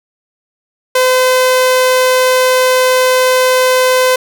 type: tone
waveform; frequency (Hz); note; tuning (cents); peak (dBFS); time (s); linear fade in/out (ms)
sawtooth; 511; C5; -41; -4; 0.95-4.16; 5
effects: none